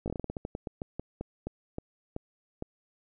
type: slowing click train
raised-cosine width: 2 ms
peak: -21 dBFS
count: 19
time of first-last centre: 0.06-2.624 s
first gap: 18 ms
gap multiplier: 1.21
effects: none